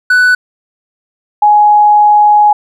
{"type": "tone pair in turn", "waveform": ["triangle", "sine"], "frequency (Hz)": [1490, 836.2], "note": ["F#6", "G#5"], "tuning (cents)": [12, 12], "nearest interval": "minor seventh", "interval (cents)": 1000, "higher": "first", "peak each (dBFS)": -3, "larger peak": "neither", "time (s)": [[0.1, 0.35], [1.42, 2.53]], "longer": "second", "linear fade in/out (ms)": 5, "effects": []}